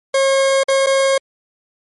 40% pulse tone with dropouts, 541 Hz, C#5, 42 cents flat, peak -11 dBFS, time 0.14-1.18 s, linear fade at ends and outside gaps 5 ms, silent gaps 0.635-0.683 / 0.863-0.868 s, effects MP3 48 kbps

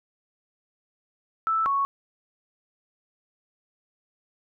sine tone pair in turn, 1318.5 / 1108.7 Hz, E6 / C#6, 0 / 0 cents, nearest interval minor third, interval 300 cents, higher first, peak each -21 dBFS, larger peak neither, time 1.47-1.66 / 1.66-1.85 s, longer neither, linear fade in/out 0 ms, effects none

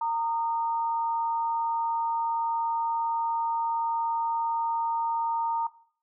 sine tone pair together, 920.7 / 1229 Hz, A#5 / D#6, -22 / -22 cents, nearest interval perfect fourth, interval 500 cents, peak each -26 / -36 dBFS, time 0.01-5.67 s, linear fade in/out 5 ms, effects noise-tail reverb RT60 0.5 s tail -17 dB re dry

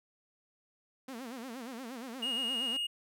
sawtooth tone with vibrato, 245.8 Hz, B3, 8 cents flat, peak -37 dBFS, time 1.08-2.77 s, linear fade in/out 5 ms, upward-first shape sine, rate 8.5 Hz, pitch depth 170 cents each way
triangle tone, 2859 Hz, F7, 40 cents sharp, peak -30 dBFS, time 2.22-2.87 s, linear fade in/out 10 ms
effects none

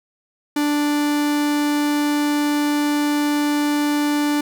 45% pulse tone, 293.7 Hz, D4, in tune, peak -17 dBFS, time 0.56-4.41 s, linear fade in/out 5 ms, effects none

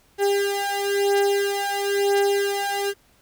35% pulse beating tone pair, 400.2 / 401.2 Hz, G4 / G4, +36 / +40 cents, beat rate 1 Hz, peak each -21 dBFS, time 0.18-2.94 s, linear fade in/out 50 ms, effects pink hiss -59 dBFS RMS until 3.21 s

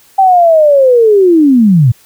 sine linear sweep, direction down, 783 to 110 Hz, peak -3 dBFS, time 0.18-1.92 s, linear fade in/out 10 ms, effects white hiss -45 dBFS RMS until 2.05 s

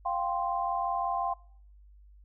sine chord, F suspended second, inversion none, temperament equal, 698.5 / 784 / 1046.5 Hz, F5 / G5 / C6, 0 / 0 / 0 cents, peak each -32 dBFS, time 0.05-1.34 s, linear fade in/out 10 ms, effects noise-tail reverb RT60 0.6 s tail -24 dB re dry + added 50 Hz sine -52 dBFS peak until 2.24 s

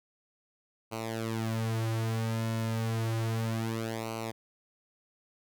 sawtooth tone with flanger, 112.7 Hz, A2, 42 cents sharp, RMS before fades -32 dBFS, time 0.91-4.32 s, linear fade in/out 20 ms, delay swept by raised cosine 0.57 to 6.37 ms, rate 0.31 Hz, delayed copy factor -0.85, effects none

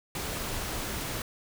pink noise, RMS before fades -34 dBFS, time 0.15-1.22 s, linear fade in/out 2 ms, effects none

